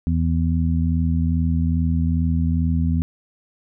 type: harmonic tone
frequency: 82.41 Hz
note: E2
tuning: in tune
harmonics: 1 / 2 / 3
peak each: -19 / -22 / -24 dBFS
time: 0.07-3.02 s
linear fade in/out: 0 ms
effects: none